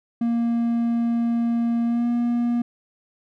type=tone with pitch glide; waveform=triangle; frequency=233.8 to 238.4 Hz; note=A#3 to A#3; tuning=+5 to +39 cents; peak=-17 dBFS; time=0.21-2.62 s; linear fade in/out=5 ms; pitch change=+34 cents; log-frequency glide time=1.85-2.07 s; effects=none